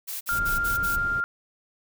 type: noise bursts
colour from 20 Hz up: blue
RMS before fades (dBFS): -33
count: 5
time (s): 0.07-0.966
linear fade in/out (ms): 20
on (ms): 140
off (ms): 49
type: tone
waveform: sine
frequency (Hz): 1396.9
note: F6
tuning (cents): 0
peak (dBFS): -23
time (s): 0.29-1.24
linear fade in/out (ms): 0
type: noise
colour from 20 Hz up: brown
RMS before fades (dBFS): -34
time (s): 0.31-1.21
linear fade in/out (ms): 10
effects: none